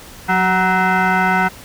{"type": "tone with frequency modulation", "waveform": "sine", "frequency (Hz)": 377.7, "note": "F#4", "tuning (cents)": 36, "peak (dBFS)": -11, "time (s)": [0.28, 1.49], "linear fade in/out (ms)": 20, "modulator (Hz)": 561, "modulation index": 2.8, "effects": ["tanh soft clip ceiling -8 dBFS", "pink hiss -38 dBFS RMS until 1.64 s"]}